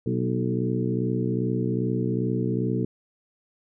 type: harmonic tone with a mistuned harmonic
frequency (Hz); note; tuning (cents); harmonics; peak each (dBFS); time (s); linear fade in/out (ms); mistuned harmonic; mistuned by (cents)
62.5; B1; +21; 2 / 3 / 4 / 5 / 6 / 7; -27 / -29 / -30 / -31 / -32 / -32; 0.06-2.85; 5; 4; -53
effects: none